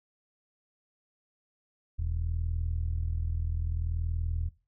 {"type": "tone with low-pass filter", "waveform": "sawtooth", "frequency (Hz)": 40.58, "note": "E1", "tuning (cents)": -26, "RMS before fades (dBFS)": -31, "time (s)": [1.98, 4.49], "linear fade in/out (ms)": 10, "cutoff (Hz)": 89, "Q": 3.4, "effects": ["noise-tail reverb RT60 0.3 s tail -18 dB re dry"]}